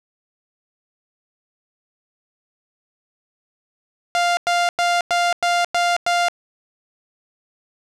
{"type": "tone bursts", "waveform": "sawtooth", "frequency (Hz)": 698.5, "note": "F5", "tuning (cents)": 0, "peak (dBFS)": -12, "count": 7, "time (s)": [4.15, 6.284], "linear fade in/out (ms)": 0, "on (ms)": 220, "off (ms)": 99, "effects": ["low-pass 7000 Hz 12 dB/octave"]}